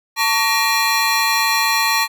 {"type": "tone cluster", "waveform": "square", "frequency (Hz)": [894, 1127, 1880, 2394, 4123], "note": ["A5", "C#6", "A#6", "D7", "C8"], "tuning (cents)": [27, 28, 14, 33, -26], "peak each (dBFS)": -22, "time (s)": [0.16, 2.08], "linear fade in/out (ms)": 50, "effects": []}